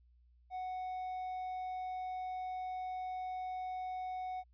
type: tone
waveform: triangle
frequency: 740 Hz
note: F#5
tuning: in tune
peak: -36 dBFS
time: 0.5-4.44 s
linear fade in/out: 50 ms
effects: added 60 Hz sine -63 dBFS peak until 4.53 s + resampled to 11025 Hz